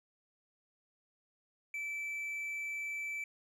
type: tone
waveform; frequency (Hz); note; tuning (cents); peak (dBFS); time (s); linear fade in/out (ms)
triangle; 2319; D7; -22; -35; 1.74-3.24; 2
effects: none